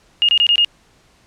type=tone bursts; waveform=sine; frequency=2848 Hz; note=F7; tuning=33 cents sharp; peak=-10 dBFS; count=5; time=0.22-0.647 s; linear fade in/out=0 ms; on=67 ms; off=23 ms; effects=pink hiss -54 dBFS RMS until 1.26 s + low-pass 8000 Hz 12 dB/octave